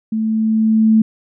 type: tone with level ramp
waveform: sine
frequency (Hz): 220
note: A3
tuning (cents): 0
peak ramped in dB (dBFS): -16 to -7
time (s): 0.12-1.02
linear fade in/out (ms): 5
effects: none